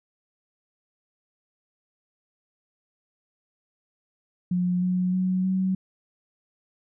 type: tone with pitch steps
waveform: sine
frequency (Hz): 179.2 / 182.12 / 185.09 / 188.11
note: F3 / F#3 / F#3 / F#3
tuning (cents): +45 / -27 / +1 / +29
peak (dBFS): -21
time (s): 4.51-5.75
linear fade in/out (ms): 5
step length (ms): 310
effects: none